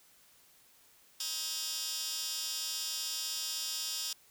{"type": "tone with high-pass filter", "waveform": "15% pulse", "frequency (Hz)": 316.1, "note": "D#4", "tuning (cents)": 27, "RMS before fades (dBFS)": -37, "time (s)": [1.2, 4.13], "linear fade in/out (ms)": 2, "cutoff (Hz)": 4600, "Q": 1.8, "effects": ["white hiss -63 dBFS RMS until 4.3 s"]}